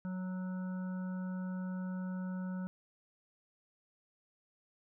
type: harmonic tone with a mistuned harmonic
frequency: 184.7 Hz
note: F#3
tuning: 3 cents flat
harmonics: 1 / 3 / 5 / 7 / 8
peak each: -36 / -52 / -55 / -57 / -55 dBFS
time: 0.05-2.67 s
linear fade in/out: 0 ms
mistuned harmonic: 7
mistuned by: +16 cents
effects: none